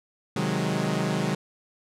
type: chord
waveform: sawtooth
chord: Ab dominant seventh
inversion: first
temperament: equal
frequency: 130.81 / 155.56 / 185 / 207.7 Hz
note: C3 / Eb3 / Gb3 / Ab3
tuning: 0 / 0 / 0 / 0 cents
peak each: -28 / -25 / -25 / -26 dBFS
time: 0.36-1.35 s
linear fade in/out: 5 ms
effects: low-pass 9000 Hz 12 dB/octave